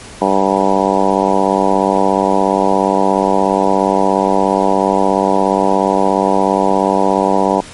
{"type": "harmonic tone", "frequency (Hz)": 97, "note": "G2", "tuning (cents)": -18, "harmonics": [2, 3, 4, 5, 6, 7, 8, 9, 10], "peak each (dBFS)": [-19, -19, -19, -19, -19, -19, -19, -19, -19], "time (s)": [0.21, 7.61], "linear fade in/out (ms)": 10, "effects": ["pink hiss -34 dBFS RMS until 7.73 s", "MP3 48 kbps"]}